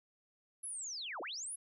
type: linear two-way sweep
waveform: sine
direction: down then up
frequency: 11150 to 288.8 to 11150 Hz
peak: -40 dBFS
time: 0.63-1.56 s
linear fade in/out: 10 ms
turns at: 1.21 s
effects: none

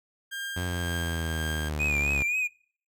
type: tone with tremolo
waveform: 30% pulse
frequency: 1602 Hz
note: G6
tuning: 37 cents sharp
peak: -29 dBFS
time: 0.31-1.7 s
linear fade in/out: 20 ms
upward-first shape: triangle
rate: 1.9 Hz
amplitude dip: 45%
type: linear sweep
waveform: sawtooth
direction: down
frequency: 90.2 to 69.3 Hz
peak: -25 dBFS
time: 0.56-2.23 s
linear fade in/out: 10 ms
type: tone with vibrato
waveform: triangle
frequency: 2450 Hz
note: D#7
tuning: 27 cents flat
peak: -23 dBFS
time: 1.79-2.48 s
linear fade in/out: 20 ms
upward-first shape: triangle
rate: 3.8 Hz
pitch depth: 78 cents each way
effects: noise-tail reverb RT60 0.5 s tail -25 dB re dry

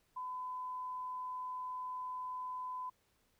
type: tone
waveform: sine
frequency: 1009 Hz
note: B5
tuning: 37 cents sharp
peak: -39 dBFS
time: 0.16-2.9 s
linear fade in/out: 10 ms
effects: pink hiss -75 dBFS RMS until 3.39 s

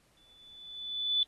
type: tone with exponential growth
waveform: sine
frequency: 3483 Hz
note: A7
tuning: 18 cents flat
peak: -23 dBFS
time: 0.17-1.23 s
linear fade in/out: 1 ms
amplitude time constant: 230 ms
effects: pink hiss -68 dBFS RMS until 1.27 s + AAC 32 kbps

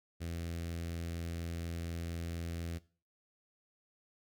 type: tone with notch filter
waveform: sawtooth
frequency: 84.2 Hz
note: E2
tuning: 37 cents sharp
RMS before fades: -40 dBFS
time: 0.2-2.79 s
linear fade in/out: 20 ms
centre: 950 Hz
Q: 1
effects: noise-tail reverb RT60 0.4 s tail -19 dB re dry

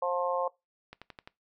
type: harmonic tone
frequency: 177.2 Hz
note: F3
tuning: 25 cents sharp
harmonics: 3 / 4 / 5 / 6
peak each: -30 / -36 / -34 / -33 dBFS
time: 0.02-0.48 s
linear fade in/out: 5 ms
type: click train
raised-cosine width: 0.3 ms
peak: -28 dBFS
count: 5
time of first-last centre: 0.93-1.275 s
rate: 11.6 Hz
effects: noise-tail reverb RT60 0.2 s tail -21 dB re dry

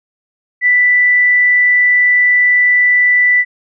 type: tone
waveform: sine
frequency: 1978 Hz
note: B6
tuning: 2 cents sharp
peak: -7 dBFS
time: 0.61-3.45 s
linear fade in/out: 50 ms
effects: none

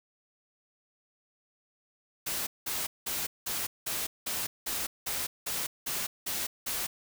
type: noise bursts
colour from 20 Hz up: white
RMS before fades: -33 dBFS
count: 12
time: 2.26-6.87 s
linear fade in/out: 10 ms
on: 210 ms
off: 190 ms
effects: none

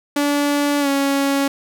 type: tone with pitch glide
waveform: sawtooth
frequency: 288.4 to 277.5 Hz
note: D4 to C#4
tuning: -31 to +2 cents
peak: -12 dBFS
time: 0.16-1.48 s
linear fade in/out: 5 ms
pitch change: -67 cents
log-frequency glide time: 0.8-0.88 s
effects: none

